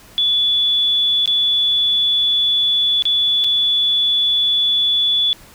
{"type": "tone with dropouts", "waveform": "sine", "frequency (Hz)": 3440, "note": "A7", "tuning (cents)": -40, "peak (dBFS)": -13, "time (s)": [0.18, 5.33], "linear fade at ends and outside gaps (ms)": 0, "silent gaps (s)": [[1.258, 1.276], [3.023, 3.054], [3.44, 3.444]], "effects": ["pink hiss -44 dBFS RMS until 5.54 s"]}